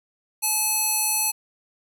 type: tone with band-pass filter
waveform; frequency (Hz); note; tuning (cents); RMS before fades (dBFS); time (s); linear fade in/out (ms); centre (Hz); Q
square; 859; A5; -42; -23; 0.42-1.32; 20; 12000; 1.1
effects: none